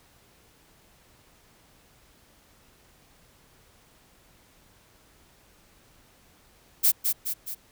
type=noise with echo; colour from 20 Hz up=violet; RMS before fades=-19 dBFS; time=6.83-6.92 s; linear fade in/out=20 ms; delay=210 ms; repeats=3; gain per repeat=-5 dB; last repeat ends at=7.55 s; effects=pink hiss -59 dBFS RMS until 7.71 s